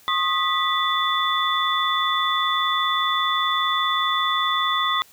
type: tone cluster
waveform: sine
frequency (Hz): 1081 / 1246 / 1964 / 3481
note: C#6 / D#6 / B6 / A7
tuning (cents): -44 / +2 / -10 / -19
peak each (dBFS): -24 / -24 / -27 / -24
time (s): 0.08-5.02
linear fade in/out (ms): 0
effects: white hiss -52 dBFS RMS until 5.12 s